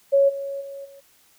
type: tone with level steps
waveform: sine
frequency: 554.4 Hz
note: C#5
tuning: in tune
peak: -13 / -27 / -33 / -43 dBFS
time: 0.12-1.01 s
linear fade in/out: 20 ms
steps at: 0.28 / 0.6 / 0.84 s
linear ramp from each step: 20 ms
effects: white hiss -58 dBFS RMS until 1.38 s